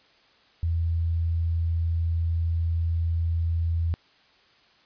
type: tone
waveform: sine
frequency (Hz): 83.3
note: E2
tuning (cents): +19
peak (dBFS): -22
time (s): 0.63-3.94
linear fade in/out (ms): 0
effects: white hiss -59 dBFS RMS until 4.85 s + resampled to 11025 Hz